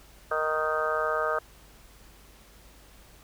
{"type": "harmonic tone", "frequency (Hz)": 155.56, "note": "D#3", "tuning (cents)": 0, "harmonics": [3, 4, 5, 6, 7, 8, 9, 10], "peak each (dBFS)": [-32, -30, -40, -38, -40, -29, -39, -33], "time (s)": [0.31, 1.39], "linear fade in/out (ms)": 5, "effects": ["added 50 Hz sine -55 dBFS peak until 3.23 s", "pink hiss -55 dBFS RMS until 3.23 s"]}